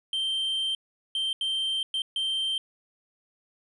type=tone bursts at uneven times; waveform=triangle; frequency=3136 Hz; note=G7; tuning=in tune; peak=-24 dBFS; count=5; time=0.13-0.75 / 1.15-1.33 / 1.41-1.83 / 1.94-2.02 / 2.16-2.58 s; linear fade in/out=2 ms; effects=resampled to 24000 Hz